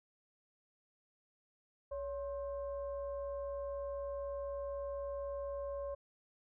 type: tone with frequency modulation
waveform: sine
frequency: 562 Hz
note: C#5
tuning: 24 cents sharp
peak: -38 dBFS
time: 1.91-5.95 s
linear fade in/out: 10 ms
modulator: 502 Hz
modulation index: 0.5
effects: none